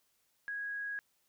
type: tone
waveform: sine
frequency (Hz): 1653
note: G#6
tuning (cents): -9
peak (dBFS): -36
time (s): 0.48-0.99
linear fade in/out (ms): 0
effects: white hiss -75 dBFS RMS until 1.28 s